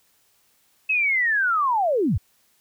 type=linear sweep; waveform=sine; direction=down; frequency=2607 to 58.27 Hz; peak=-18 dBFS; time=0.89-2.18 s; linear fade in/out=10 ms; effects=white hiss -63 dBFS RMS until 2.6 s